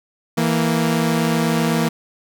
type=tone pair together; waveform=sawtooth; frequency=164 / 232.1 Hz; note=E3 / A#3; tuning=-9 / -7 cents; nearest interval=tritone; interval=602 cents; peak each=-15 dBFS; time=0.37-1.89 s; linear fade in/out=10 ms; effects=none